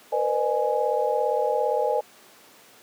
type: tone cluster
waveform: sine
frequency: 473.5 / 511 / 606 / 834 Hz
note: A#4 / C5 / D#5 / G#5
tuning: +27 / -41 / -46 / +7 cents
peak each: -26 dBFS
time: 0.12-2.01 s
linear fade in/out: 10 ms
effects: pink hiss -51 dBFS RMS until 2.82 s + high-pass 300 Hz 12 dB/octave